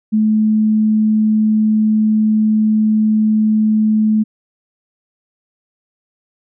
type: tone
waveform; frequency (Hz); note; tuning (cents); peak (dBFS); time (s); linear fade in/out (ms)
sine; 215.9; A3; -33; -10; 0.12-4.24; 20
effects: none